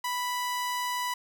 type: tone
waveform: sawtooth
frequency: 987.8 Hz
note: B5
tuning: in tune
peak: -25 dBFS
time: 0.04-1.14 s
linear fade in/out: 5 ms
effects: none